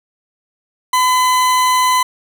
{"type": "tone", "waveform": "40% pulse", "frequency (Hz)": 1011, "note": "B5", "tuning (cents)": 40, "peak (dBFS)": -10, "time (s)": [0.93, 2.03], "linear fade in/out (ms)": 5, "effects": []}